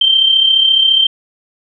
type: tone with amplitude modulation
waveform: sine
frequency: 3136 Hz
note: G7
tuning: in tune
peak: -5 dBFS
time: 0.01-1.07 s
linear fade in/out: 5 ms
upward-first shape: sine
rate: 34.5 Hz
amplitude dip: 55%
effects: none